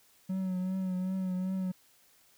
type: tone with vibrato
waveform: triangle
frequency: 186.2 Hz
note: F#3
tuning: 11 cents sharp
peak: -28 dBFS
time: 0.29-1.72 s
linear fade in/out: 10 ms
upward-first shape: triangle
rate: 2.6 Hz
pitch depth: 41 cents each way
effects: white hiss -64 dBFS RMS until 2.37 s